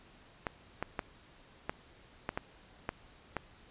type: clicks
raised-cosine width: 0.5 ms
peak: -18 dBFS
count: 8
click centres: 0.468 / 0.826 / 0.992 / 1.695 / 2.291 / 2.375 / 2.891 / 3.367 s
effects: pink hiss -59 dBFS RMS until 3.7 s + resampled to 8000 Hz